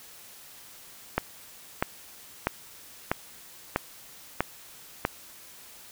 click train, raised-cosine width 0.5 ms, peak -8 dBFS, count 7, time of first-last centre 1.18-5.051 s, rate 1.55 Hz, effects white hiss -49 dBFS RMS until 5.91 s

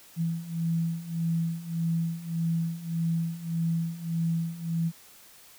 sine beating tone pair, 164.81 / 166.51 Hz, E3 / E3, 0 / +18 cents, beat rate 1.7 Hz, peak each -31 / -28 dBFS, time 0.16-4.92 s, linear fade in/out 50 ms, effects white hiss -53 dBFS RMS until 5.58 s

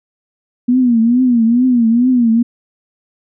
sine tone with vibrato, 240.3 Hz, B3, 47 cents flat, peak -8 dBFS, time 0.68-2.43 s, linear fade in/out 10 ms, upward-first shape triangle, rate 2.3 Hz, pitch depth 140 cents each way, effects none

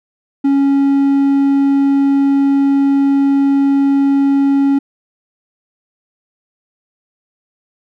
triangle tone with hard clipping, 277.2 Hz, C#4, in tune, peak -10 dBFS, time 0.44-4.79 s, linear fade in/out 10 ms, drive 6 dB, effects none

